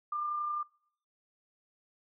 sine tone with amplitude modulation, 1197 Hz, D6, 33 cents sharp, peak -30 dBFS, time 0.12-0.63 s, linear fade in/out 5 ms, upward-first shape sine, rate 31.5 Hz, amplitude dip 30%, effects noise-tail reverb RT60 0.7 s tail -26 dB re dry

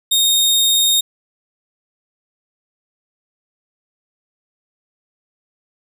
sawtooth tone, 3702 Hz, A#7, 13 cents flat, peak -9 dBFS, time 0.11-1.01 s, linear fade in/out 10 ms, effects none

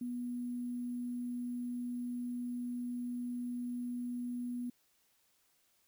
sine tone with sample-and-hold, 244.1 Hz, B3, 20 cents flat, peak -36 dBFS, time 0.01-4.7 s, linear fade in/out 5 ms, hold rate 11025 Hz, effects white hiss -73 dBFS RMS until 5.87 s

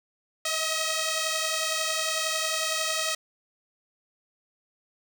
5% pulse beating tone pair, 633 / 644 Hz, D#5 / E5, +30 / -41 cents, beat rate 11 Hz, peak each -16 / -20 dBFS, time 0.45-3.15 s, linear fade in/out 5 ms, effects none

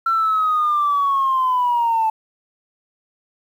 sine linear sweep, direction down, 1356 to 874 Hz, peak -14 dBFS, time 0.06-2.1 s, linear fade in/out 5 ms, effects tanh soft clip ceiling -11 dBFS + 8-bit

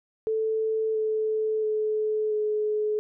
sine tone with pitch steps, 440 / 434.9 / 430 / 425 Hz, A4 / A4 / A4 / G#4, 0 / -20 / -40 / +40 cents, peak -23 dBFS, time 0.27-2.99 s, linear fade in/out 0 ms, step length 680 ms, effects none

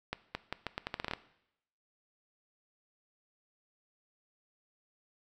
accelerating click train, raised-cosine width 0.3 ms, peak -18 dBFS, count 12, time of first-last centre 0.13-1.136 s, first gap 220 ms, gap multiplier 0.8, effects noise-tail reverb RT60 0.8 s tail -17 dB re dry

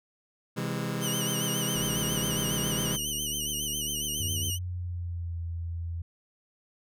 sawtooth chord, C augmented, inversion none, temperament just, 130.81 / 163.52 / 204.4 Hz, C3 / E3 / G#3, 0 / -14 / -27 cents, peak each -30 dBFS, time 0.56-2.97 s, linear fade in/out 20 ms
15% pulse tone with vibrato, 2980 Hz, F#7, 12 cents sharp, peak -23 dBFS, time 1-4.59 s, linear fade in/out 50 ms, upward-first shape sine, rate 7.3 Hz, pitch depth 78 cents each way
click train, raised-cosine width 3 ms, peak -29 dBFS, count 205, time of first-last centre 1.76-4.498 s, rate 74.5 Hz
sine tone with pitch glide, 92.5 to 84.33 Hz, F#2 to E2, 0 to +40 cents, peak -31 dBFS, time 4.2-6.02 s, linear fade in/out 5 ms, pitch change -160 cents, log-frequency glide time 4.34-5.39 s
effects none

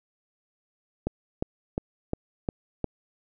click train, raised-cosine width 2 ms, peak -13 dBFS, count 6, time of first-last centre 1.07-2.843 s, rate 2.82 Hz, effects none

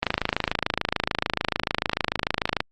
click train, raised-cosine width 0.3 ms, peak -5 dBFS, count 70, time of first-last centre 0.03-2.605 s, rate 26.8 Hz, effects Opus 24 kbps

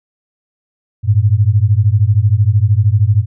sine beating tone pair, 98 / 111 Hz, G2 / A2, 0 / +16 cents, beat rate 13 Hz, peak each -11 dBFS, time 1.03-3.26 s, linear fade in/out 50 ms, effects none

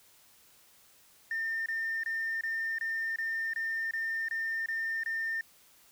sine tone bursts, 1808 Hz, A6, 47 cents sharp, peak -29 dBFS, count 11, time 1.31-5.41 s, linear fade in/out 2 ms, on 350 ms, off 25 ms, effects tanh soft clip ceiling -27 dBFS + white hiss -61 dBFS RMS until 5.91 s

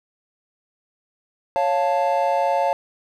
triangle chord, Db augmented, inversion none, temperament equal, 554.4 / 698.5 / 880 Hz, Db5 / F5 / A5, 0 / 0 / 0 cents, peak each -20 dBFS, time 1.56-2.73 s, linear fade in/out 0 ms, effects none

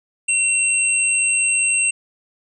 sine tone pair together, 2727 / 8205 Hz, F7 / C9, -42 / -35 cents, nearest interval octave + perfect fifth, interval 1907 cents, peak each -18 dBFS, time 0.28-1.91 s, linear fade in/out 10 ms, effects none

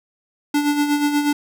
square tone with tremolo, 292 Hz, D4, 10 cents flat, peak -15 dBFS, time 0.54-1.33 s, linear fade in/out 5 ms, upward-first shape sine, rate 8.3 Hz, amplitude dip 55%, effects none

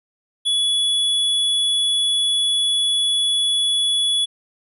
square tone, 3400 Hz, G#7, 40 cents sharp, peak -17 dBFS, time 0.45-4.26 s, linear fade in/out 20 ms, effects resampled to 32000 Hz

